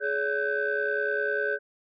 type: tone cluster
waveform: sine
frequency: 421.5 / 566 / 1518 / 1588 Hz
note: G#4 / C#5 / F#6 / G6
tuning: +26 / +36 / +44 / +22 cents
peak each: -29 / -31 / -28 / -32 dBFS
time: 0-1.59 s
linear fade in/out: 50 ms
effects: tanh soft clip ceiling -17 dBFS